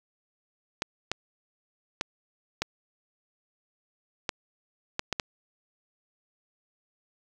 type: clicks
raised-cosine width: 0.2 ms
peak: -10 dBFS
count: 8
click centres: 0.821 / 1.116 / 2.011 / 2.62 / 4.292 / 4.994 / 5.127 / 5.198 s
effects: 7-bit